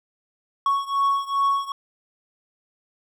triangle beating tone pair, 1108.7 / 1111.2 Hz, C#6 / C#6, 0 / +4 cents, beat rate 2.5 Hz, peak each -20 / -22 dBFS, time 0.66-1.72 s, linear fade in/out 2 ms, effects none

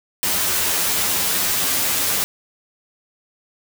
white noise with comb filter, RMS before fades -20 dBFS, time 0.23-2.24 s, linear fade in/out 0 ms, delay 11 ms, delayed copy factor +0.65, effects none

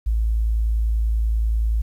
sine tone, 55.2 Hz, A1, 6 cents sharp, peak -17 dBFS, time 0.06-1.82 s, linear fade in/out 10 ms, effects 9-bit

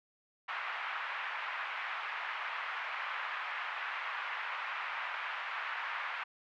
pink band-pass noise, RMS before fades -39 dBFS, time 0.48-6.24 s, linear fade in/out 10 ms, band 960 to 2500 Hz, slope 24 dB/octave, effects none

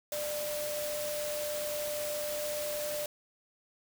sine tone in noise, 595 Hz, D5, 22 cents sharp, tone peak -34 dBFS, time 0.12-3.06 s, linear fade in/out 2 ms, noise white, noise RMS -39 dBFS, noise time 0.12-3.06 s, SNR +2 dB, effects none

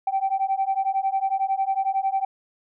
sine beating tone pair, 770 / 781 Hz, G5 / G5, -31 / -7 cents, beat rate 11 Hz, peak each -23 dBFS, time 0.07-2.25 s, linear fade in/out 5 ms, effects tanh soft clip ceiling -15 dBFS

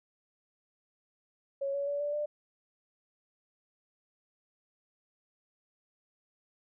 sine tone with pitch steps, 553 / 563 / 573.2 / 583.5 / 594.1 Hz, C#5 / C#5 / D5 / D5 / D5, -4 / +27 / -42 / -11 / +20 cents, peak -30 dBFS, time 1.61-2.26 s, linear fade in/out 10 ms, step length 130 ms, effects none

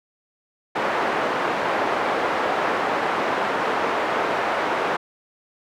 pink band-pass noise, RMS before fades -23 dBFS, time 0.75-4.97 s, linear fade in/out 10 ms, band 480 to 1500 Hz, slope 12 dB/octave, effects none

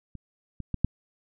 clicks, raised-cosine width 5 ms, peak -28 / -23 / -16 / -9 dBFS, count 4, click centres 0.153 / 0.603 / 0.743 / 0.846 s, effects none

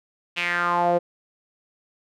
sawtooth tone with band-pass filter sweep, 174.61 Hz, F3, in tune, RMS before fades -22 dBFS, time 0.36-0.99 s, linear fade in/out 20 ms, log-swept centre 2800 to 520 Hz, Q 4.6, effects none

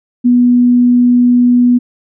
sine tone, 244.7 Hz, B3, 16 cents flat, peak -5 dBFS, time 0.24-1.79 s, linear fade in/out 20 ms, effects none

